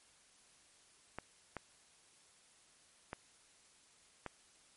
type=clicks; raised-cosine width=0.5 ms; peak=-26 dBFS; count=4; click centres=1.186 / 1.567 / 3.131 / 4.263 s; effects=white hiss -66 dBFS RMS until 4.76 s + MP3 48 kbps